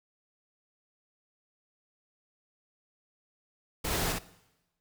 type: noise with echo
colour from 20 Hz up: pink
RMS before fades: -32 dBFS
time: 3.84-4.13 s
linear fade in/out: 10 ms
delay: 60 ms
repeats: 1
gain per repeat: -2 dB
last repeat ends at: 4.19 s
effects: noise-tail reverb RT60 1.0 s tail -19 dB re dry